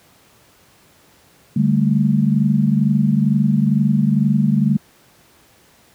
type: chord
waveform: sine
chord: D suspended fourth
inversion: none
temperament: equal with one note detuned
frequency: 146.83 / 197.82 / 220 Hz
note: D3 / G3 / A3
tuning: 0 / +16 / 0 cents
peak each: -17 dBFS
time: 1.56-4.77 s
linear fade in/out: 5 ms
effects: pink hiss -52 dBFS RMS until 5.94 s + high-pass 80 Hz 12 dB/octave